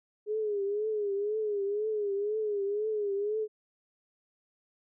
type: tone with vibrato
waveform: sine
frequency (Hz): 415.3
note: G#4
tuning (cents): 0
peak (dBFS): -28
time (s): 0.26-3.48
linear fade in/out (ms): 50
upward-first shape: triangle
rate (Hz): 2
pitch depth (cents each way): 100
effects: none